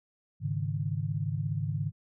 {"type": "chord", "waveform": "sine", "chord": "Ab suspended fourth", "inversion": "none", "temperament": "equal", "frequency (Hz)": [103.83, 138.59, 155.56], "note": ["Ab2", "Db3", "Eb3"], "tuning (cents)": [0, 0, 0], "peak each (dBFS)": -33, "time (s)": [0.4, 1.92], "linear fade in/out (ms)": 50, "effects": []}